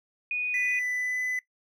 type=tone; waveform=sine; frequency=2474 Hz; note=D#7; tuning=10 cents flat; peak=-26 dBFS; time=0.31-0.79 s; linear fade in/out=2 ms
type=tone with pitch glide; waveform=triangle; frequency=1991 to 2005 Hz; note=B6 to B6; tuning=+14 to +26 cents; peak=-26 dBFS; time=0.54-1.39 s; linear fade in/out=2 ms; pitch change=+12 cents; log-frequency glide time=0.94-1.21 s
effects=noise-tail reverb RT60 0.1 s tail -17 dB re dry